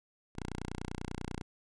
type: tone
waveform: 5% pulse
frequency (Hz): 30.15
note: B0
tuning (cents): -41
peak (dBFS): -27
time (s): 0.35-1.42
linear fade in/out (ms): 10
effects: resampled to 22050 Hz